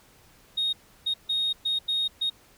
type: tone bursts at uneven times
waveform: sine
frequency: 3727 Hz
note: A#7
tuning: 1 cent flat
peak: -22 dBFS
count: 6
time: 0.57-0.73 / 1.06-1.14 / 1.29-1.53 / 1.65-1.79 / 1.88-2.08 / 2.21-2.3 s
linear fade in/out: 10 ms
effects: tanh soft clip ceiling -20 dBFS + pink hiss -57 dBFS RMS until 2.57 s